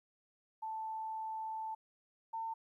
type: tone pair in turn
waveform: sine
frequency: 881 / 901.1 Hz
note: A5 / A5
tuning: +2 / +41 cents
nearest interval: unison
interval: 39 cents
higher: second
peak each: -38 / -37 dBFS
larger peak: second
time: 0.62-1.75 / 2.33-2.54 s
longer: first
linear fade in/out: 10 ms
effects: 13-bit